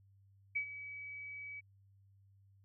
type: tone with ADSR envelope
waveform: sine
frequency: 2281 Hz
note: C#7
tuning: 49 cents sharp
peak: -31 dBFS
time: 0.55-1.61 s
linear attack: 13 ms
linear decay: 87 ms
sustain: -13 dB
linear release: 19 ms
effects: added 98 Hz sine -63 dBFS peak until 2.64 s